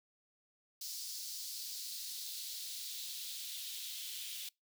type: noise with high-pass filter sweep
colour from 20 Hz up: white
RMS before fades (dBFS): -44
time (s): 0.81-4.49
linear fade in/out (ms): 5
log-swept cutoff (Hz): 4900 to 3200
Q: 2.7
effects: noise-tail reverb RT60 0.2 s tail -25 dB re dry